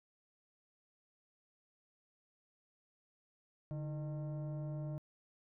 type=tone with frequency modulation; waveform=sine; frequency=146.83 Hz; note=D3; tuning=in tune; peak=-36 dBFS; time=3.71-4.98 s; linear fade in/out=0 ms; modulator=464 Hz; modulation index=0.53; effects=tanh soft clip ceiling -37 dBFS